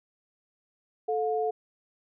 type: tone pair together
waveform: sine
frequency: 437.6 / 715 Hz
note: A4 / F5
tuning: -9 / +41 cents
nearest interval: minor sixth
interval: 850 cents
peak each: -27 / -29 dBFS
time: 1.08-1.51 s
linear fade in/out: 10 ms
effects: none